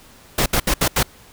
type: noise bursts at uneven times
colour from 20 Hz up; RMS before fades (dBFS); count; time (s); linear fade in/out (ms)
pink; -17; 5; 0.38-0.46 / 0.53-0.6 / 0.67-0.74 / 0.81-0.88 / 0.96-1.03; 5
effects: pink hiss -47 dBFS RMS until 1.32 s